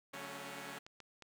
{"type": "chord", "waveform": "5% pulse", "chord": "D major seventh", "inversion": "none", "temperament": "equal with one note detuned", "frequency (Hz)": [143.06, 185, 220, 277.2], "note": ["D3", "F#3", "A3", "C#4"], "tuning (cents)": [-45, 0, 0, 0], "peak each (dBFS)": [-40, -40, -40, -37], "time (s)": [0.13, 0.79], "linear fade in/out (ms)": 10}
{"type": "clicks", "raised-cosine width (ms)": 0.2, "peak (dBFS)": -35, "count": 3, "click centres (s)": [0.865, 1.003, 1.223]}
{"effects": []}